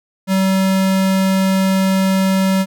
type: tone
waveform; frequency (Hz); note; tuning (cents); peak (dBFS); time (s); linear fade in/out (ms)
square; 191; G3; -45; -13; 0.27-2.66; 50
effects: none